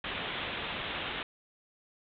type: low-pass noise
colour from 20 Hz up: white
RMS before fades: -37 dBFS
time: 0.04-1.23 s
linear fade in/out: 2 ms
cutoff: 3700 Hz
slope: 96 dB/octave
effects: none